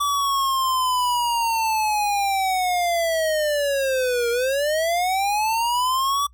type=linear two-way sweep; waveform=square; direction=down then up; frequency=1155 to 466.2 to 1155 Hz; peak=-20 dBFS; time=0-6.27 s; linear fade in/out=10 ms; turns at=4.3 s; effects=noise-tail reverb RT60 0.1 s tail -25 dB re dry + added 60 Hz sine -48 dBFS peak until 6.33 s